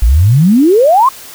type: exponential sweep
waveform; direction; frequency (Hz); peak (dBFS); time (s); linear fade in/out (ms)
sine; up; 51 to 1113; -4; 0.02-1.09; 5
effects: white hiss -32 dBFS RMS until 1.34 s